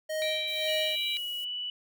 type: tone with tremolo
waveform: square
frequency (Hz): 624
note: D#5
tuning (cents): +5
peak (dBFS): -29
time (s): 0.09-0.96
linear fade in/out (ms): 10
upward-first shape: sine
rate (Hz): 1.9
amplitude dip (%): 80
type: harmonic tone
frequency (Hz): 781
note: G5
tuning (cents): -7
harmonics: 3 / 4 / 5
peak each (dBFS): -35 / -38 / -32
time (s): 0.22-1.17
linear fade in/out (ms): 0
type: high-pass noise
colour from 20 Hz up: pink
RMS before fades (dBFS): -48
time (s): 0.47-1.45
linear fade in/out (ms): 10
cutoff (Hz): 12000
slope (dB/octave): 12
type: tone with pitch glide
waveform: sine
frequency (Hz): 2921 to 2960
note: F#7 to F#7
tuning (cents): -23 to 0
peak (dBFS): -32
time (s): 0.68-1.7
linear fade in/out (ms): 2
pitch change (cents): +23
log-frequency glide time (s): 1.37-1.46
effects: none